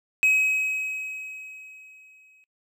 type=tone with exponential decay; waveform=triangle; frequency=2545 Hz; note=D#7; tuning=39 cents sharp; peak=-14 dBFS; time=0.23-2.44 s; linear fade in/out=0 ms; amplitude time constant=480 ms; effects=noise-tail reverb RT60 0.1 s tail -24 dB re dry